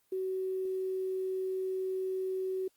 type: tone with quantisation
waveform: sine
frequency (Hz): 376.6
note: F#4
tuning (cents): +31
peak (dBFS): -31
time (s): 0.12-2.68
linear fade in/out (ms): 5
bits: 10
effects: white hiss -72 dBFS RMS until 2.76 s + Opus 32 kbps